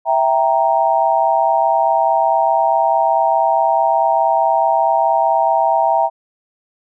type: chord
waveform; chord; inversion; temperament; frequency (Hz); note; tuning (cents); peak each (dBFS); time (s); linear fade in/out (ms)
sine; E diminished; none; equal; 659.3 / 784 / 932.3; E5 / G5 / Bb5; 0 / 0 / 0; -16; 0.05-6.1; 50
effects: none